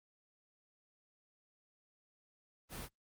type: noise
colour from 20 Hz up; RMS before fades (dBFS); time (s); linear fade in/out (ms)
pink; -45; 2.69-2.89; 50
effects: Opus 24 kbps